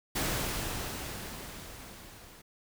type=noise with level ramp; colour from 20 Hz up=pink; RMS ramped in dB=-30 to -53 dBFS; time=0.15-2.42 s; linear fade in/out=10 ms; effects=none